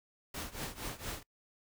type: noise with tremolo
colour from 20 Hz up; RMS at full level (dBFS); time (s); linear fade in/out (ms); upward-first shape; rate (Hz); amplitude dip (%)
pink; -38; 0.34-1.23; 5; triangle; 4.3; 90
effects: noise-tail reverb RT60 0.1 s tail -24 dB re dry